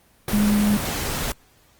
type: tone in noise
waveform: sine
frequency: 207.7 Hz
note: G#3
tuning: in tune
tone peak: -16 dBFS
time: 0.33-0.77 s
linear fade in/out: 2 ms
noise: pink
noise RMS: -26 dBFS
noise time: 0.28-1.32 s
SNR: +7 dB
effects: pink hiss -57 dBFS RMS until 1.79 s + Opus 24 kbps